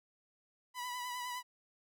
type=tone with vibrato; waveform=sawtooth; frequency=987.8 Hz; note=B5; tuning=in tune; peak=-35 dBFS; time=0.74-1.43 s; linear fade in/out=50 ms; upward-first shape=triangle; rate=9.8 Hz; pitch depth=38 cents each way; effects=none